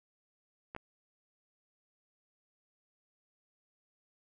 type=clicks; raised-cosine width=0.5 ms; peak=-27 dBFS; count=2; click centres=0.749 / 0.764 s; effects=none